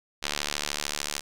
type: tone with band-pass filter sweep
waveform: sawtooth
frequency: 73.42 Hz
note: D2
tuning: in tune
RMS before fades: -32 dBFS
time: 0.22-1.21 s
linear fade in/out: 20 ms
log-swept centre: 4200 to 6400 Hz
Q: 0.93
effects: none